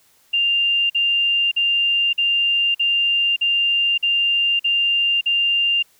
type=tone bursts; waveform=sine; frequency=2794 Hz; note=F7; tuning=in tune; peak=-15 dBFS; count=9; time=0.33-5.828 s; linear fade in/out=10 ms; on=570 ms; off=46 ms; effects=white hiss -57 dBFS RMS until 5.99 s